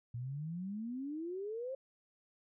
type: exponential sweep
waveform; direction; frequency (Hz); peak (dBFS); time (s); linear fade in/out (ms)
sine; up; 115.8 to 544; -38; 0.14-1.75; 5
effects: none